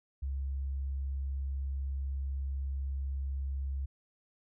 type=tone; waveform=sine; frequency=68 Hz; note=C#2; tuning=33 cents flat; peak=-32 dBFS; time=0.22-3.86 s; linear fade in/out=10 ms; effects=none